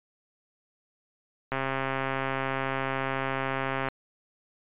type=click train; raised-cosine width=0.5 ms; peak=-14 dBFS; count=318; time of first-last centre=1.52-3.886 s; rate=134 Hz; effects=resampled to 8000 Hz